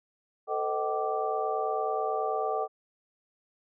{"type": "tone cluster", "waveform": "sine", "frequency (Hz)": [442.8, 512, 624, 762, 1172], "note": ["A4", "C5", "D#5", "G5", "D6"], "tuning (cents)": [11, -38, 5, -49, -4], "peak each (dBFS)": [-32, -38, -34, -31, -35], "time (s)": [0.47, 2.68], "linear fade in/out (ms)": 50, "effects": []}